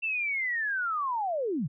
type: linear sweep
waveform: sine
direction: down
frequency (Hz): 2704 to 115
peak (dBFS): -27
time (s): 0.02-1.68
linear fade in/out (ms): 20
effects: none